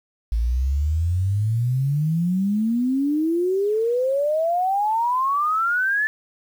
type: exponential sweep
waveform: sine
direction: up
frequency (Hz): 54.2 to 1760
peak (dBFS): -18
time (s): 0.32-6.07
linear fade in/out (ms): 0
effects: 8-bit